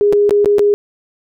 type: tone with dropouts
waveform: sine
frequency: 410.5 Hz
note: G#4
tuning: 20 cents flat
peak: -8 dBFS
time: 0.01-0.74 s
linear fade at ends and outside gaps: 0 ms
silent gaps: 0.126-0.132 / 0.294-0.308 / 0.446-0.458 / 0.584-0.593 s
effects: none